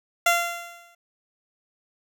15% pulse tone with exponential decay, 689 Hz, F5, 24 cents flat, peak -9 dBFS, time 0.26-0.95 s, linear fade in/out 5 ms, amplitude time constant 150 ms, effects none

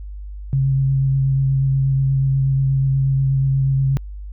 sine tone with vibrato, 135.1 Hz, C#3, 44 cents flat, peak -14 dBFS, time 0.53-3.97 s, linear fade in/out 0 ms, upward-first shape sine, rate 8.3 Hz, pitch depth 15 cents each way, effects added 50 Hz sine -29 dBFS peak until 4.32 s

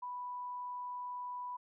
sine tone, 987.8 Hz, B5, in tune, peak -39 dBFS, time 0.02-1.57 s, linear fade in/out 10 ms, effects none

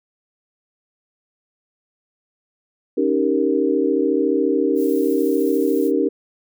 sine chord, Eb dominant seventh, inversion third, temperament equal, 277.2 / 311.1 / 392 / 466.2 Hz, Db4 / Eb4 / G4 / Bb4, 0 / 0 / 0 / 0 cents, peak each -21 dBFS, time 2.97-6.09 s, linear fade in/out 10 ms
violet noise with tremolo, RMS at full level -38 dBFS, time 4.75-5.92 s, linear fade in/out 50 ms, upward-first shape triangle, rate 14 Hz, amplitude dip 25%
effects none

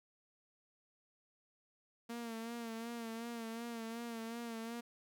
sawtooth tone with vibrato, 230.6 Hz, A#3, 19 cents flat, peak -38 dBFS, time 2.09-4.81 s, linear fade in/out 10 ms, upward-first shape sine, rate 2.7 Hz, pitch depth 46 cents each way, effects none

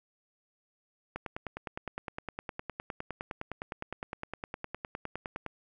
click train, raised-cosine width 0.5 ms, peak -21 dBFS, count 43, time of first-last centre 1.16-5.463 s, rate 9.76 Hz, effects none

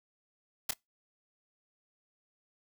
white noise with echo, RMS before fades -30 dBFS, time 0.69-0.71 s, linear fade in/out 5 ms, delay 27 ms, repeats 1, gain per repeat -11 dB, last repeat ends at 0.737 s, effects noise-tail reverb RT60 0.2 s tail -25 dB re dry

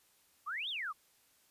sine exponential two-way sweep, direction up then down, 1100 to 3800 to 1100 Hz, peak -36 dBFS, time 0.46-0.93 s, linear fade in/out 20 ms, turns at 0.69 s, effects white hiss -69 dBFS RMS until 1.5 s + resampled to 32000 Hz

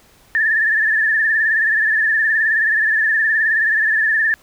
sine tone with vibrato, 1760 Hz, A6, in tune, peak -13 dBFS, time 0.35-4.34 s, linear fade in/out 0 ms, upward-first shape triangle, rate 19 Hz, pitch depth 82 cents each way, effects pink hiss -51 dBFS RMS until 4.42 s

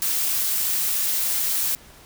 blue noise, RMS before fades -23 dBFS, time 0.02-1.75 s, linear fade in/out 0 ms, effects pink hiss -48 dBFS RMS until 2.05 s

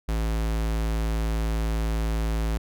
square tone, 55 Hz, A1, in tune, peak -24 dBFS, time 0.08-2.58 s, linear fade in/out 10 ms, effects none

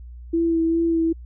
sine tone with vibrato, 330.6 Hz, E4, 5 cents sharp, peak -17 dBFS, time 0.33-1.13 s, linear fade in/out 10 ms, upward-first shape sine, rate 2.5 Hz, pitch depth 20 cents each way, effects added 60 Hz sine -36 dBFS peak until 1.25 s

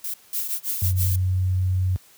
violet noise bursts, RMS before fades -29 dBFS, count 4, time 0.04-1.16 s, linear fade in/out 5 ms, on 100 ms, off 240 ms
violet noise with tremolo, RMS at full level -25 dBFS, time 0.33-1.11 s, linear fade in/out 0 ms, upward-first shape sine, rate 6.1 Hz, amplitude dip 100%
sine tone, 92.5 Hz, F#2, in tune, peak -18 dBFS, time 0.82-1.96 s, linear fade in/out 0 ms
effects white hiss -53 dBFS RMS until 2.17 s + high-pass 60 Hz 12 dB/octave

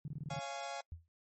sine tone bursts, 146.83 Hz, D3, in tune, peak -38 dBFS, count 7, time 0.05-0.392 s, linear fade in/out 2 ms, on 30 ms, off 22 ms
sawtooth chord, Db major, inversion none, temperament just, 554.4 / 693 / 831.5 Hz, Db5 / F5 / Ab5, 0 / -14 / +2 cents, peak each -42 / -40 / -40 dBFS, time 0.3-0.81 s, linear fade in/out 5 ms
sine tone with exponential decay, 83.2 Hz, E2, 17 cents sharp, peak -39 dBFS, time 0.92-1.08 s, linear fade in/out 0 ms, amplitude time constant 34 ms
effects noise-tail reverb RT60 0.1 s tail -25 dB re dry + MP3 32 kbps

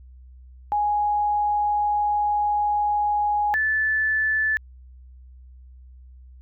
sine tone pair in turn, 830.6 / 1745.8 Hz, G#5 / A6, 0 / -14 cents, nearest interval octave + minor second, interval 1286 cents, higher second, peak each -19 / -19 dBFS, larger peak neither, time 0.72-3.54 / 3.54-4.57 s, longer first, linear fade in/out 0 ms, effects added 63 Hz sine -43 dBFS peak until 6.41 s

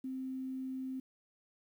sine tone with quantisation, 261.6 Hz, C4, in tune, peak -37 dBFS, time 0.04-1 s, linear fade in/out 5 ms, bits 11, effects none

